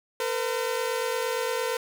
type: tone pair together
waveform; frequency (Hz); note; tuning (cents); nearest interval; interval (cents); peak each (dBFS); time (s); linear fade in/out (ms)
sawtooth; 457.3 / 506; A#4 / B4; -33 / +42; major second; 175; -25; 0.2-1.77; 2
effects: none